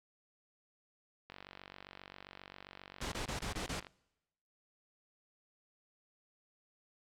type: click train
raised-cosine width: 0.3 ms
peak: -32 dBFS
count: 123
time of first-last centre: 1.3-3.868 s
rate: 47.5 Hz
type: noise bursts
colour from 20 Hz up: pink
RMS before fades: -39 dBFS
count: 6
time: 3.01-3.8 s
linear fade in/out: 5 ms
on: 110 ms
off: 26 ms
effects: noise-tail reverb RT60 1.0 s tail -26 dB re dry + low-pass 8000 Hz 12 dB/octave